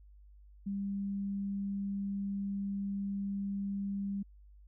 sine tone, 198.5 Hz, G3, 22 cents sharp, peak -33 dBFS, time 0.66-4.23 s, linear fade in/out 10 ms, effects added 50 Hz sine -54 dBFS peak until 4.67 s

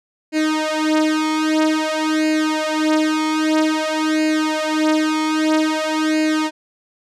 sawtooth tone with flanger, 311.1 Hz, D#4, in tune, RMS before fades -18 dBFS, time 0.32-6.51 s, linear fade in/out 50 ms, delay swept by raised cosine 0.43 to 4.13 ms, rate 0.51 Hz, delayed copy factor +1, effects low-pass 7000 Hz 12 dB/octave

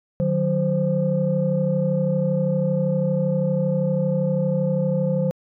sine tone cluster, 151.9 / 184.5 / 521 Hz, D#3 / F#3 / C5, -41 / -5 / -7 cents, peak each -22 dBFS, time 0.2-5.31 s, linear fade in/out 0 ms, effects tanh soft clip ceiling -11 dBFS

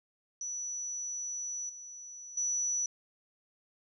sine tone with level steps, 5920 Hz, F#8, in tune, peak -35 / -44 / -29 dBFS, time 0.41-2.86 s, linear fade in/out 2 ms, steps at 1.69 / 2.37 s, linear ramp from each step 5 ms, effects none

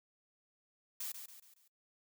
blue noise with echo, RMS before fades -41 dBFS, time 1-1.12 s, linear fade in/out 5 ms, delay 140 ms, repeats 4, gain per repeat -7 dB, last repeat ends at 1.68 s, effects noise-tail reverb RT60 0.1 s tail -22 dB re dry

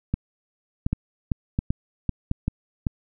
two click trains, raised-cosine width 5 ms, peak -10 / -10 dBFS, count 6 / 4, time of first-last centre 0.93-2.868 / 0.14-2.314 s, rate 2.58 / 1.38 Hz, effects none

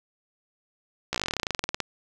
slowing click train, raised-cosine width 0.2 ms, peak -9 dBFS, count 22, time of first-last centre 1.13-1.803 s, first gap 15 ms, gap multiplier 1.07, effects none

